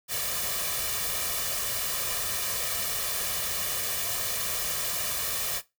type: noise with comb filter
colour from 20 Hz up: white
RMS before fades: -30 dBFS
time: 0.08-5.62 s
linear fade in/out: 50 ms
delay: 1.7 ms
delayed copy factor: +0.65
effects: noise-tail reverb RT60 0.2 s tail -17 dB re dry